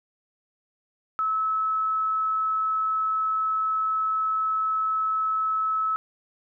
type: tone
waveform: sine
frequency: 1298 Hz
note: E6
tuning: 27 cents flat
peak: -22 dBFS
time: 1.19-5.96 s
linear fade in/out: 0 ms
effects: none